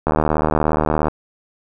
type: click train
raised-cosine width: 1 ms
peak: -3 dBFS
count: 79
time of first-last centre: 0.07-1.083 s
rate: 77 Hz
effects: none